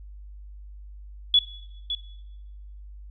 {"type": "tone with echo", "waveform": "sine", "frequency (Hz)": 3400, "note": "G#7", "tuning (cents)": 40, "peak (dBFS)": -14, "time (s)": [1.34, 1.39], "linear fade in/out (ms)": 2, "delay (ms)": 560, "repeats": 1, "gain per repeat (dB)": -11, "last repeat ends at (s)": 1.95, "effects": ["noise-tail reverb RT60 1.0 s tail -18 dB re dry", "added 50 Hz sine -40 dBFS peak until 3.1 s"]}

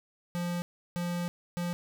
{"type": "tone bursts at uneven times", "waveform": "square", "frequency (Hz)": 174.61, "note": "F3", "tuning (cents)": 0, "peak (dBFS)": -31, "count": 3, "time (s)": [[0.35, 0.62], [0.96, 1.28], [1.57, 1.73]], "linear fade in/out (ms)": 0, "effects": []}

